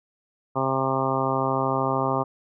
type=harmonic tone; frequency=133.3 Hz; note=C3; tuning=33 cents sharp; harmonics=1 / 2 / 3 / 4 / 5 / 6 / 7 / 8 / 9; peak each=-30 / -30 / -30 / -30 / -30 / -30 / -30 / -30 / -30 dBFS; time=0.55-2.24 s; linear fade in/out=20 ms; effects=none